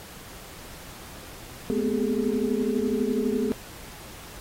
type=tone cluster; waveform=sine; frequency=214 / 242.2 / 254.3 / 401.4 / 433.3 Hz; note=A3 / B3 / C4 / G4 / A4; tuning=-48 / -34 / -49 / +41 / -27 cents; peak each=-29 dBFS; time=1.7-3.52 s; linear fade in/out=0 ms; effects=pink hiss -44 dBFS RMS until 4.4 s + AAC 48 kbps